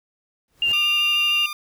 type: noise with exponential growth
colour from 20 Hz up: pink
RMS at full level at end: -34 dBFS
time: 0.48-0.72 s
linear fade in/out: 1 ms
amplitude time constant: 51 ms
type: tone with vibrato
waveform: sine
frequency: 2794 Hz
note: F7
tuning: in tune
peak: -17 dBFS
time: 0.62-1.46 s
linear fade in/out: 2 ms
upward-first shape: sine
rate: 13 Hz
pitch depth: 14 cents each way
type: tone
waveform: 15% pulse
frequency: 1200 Hz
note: D6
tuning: 37 cents sharp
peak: -22 dBFS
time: 0.73-1.53 s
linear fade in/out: 2 ms
effects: none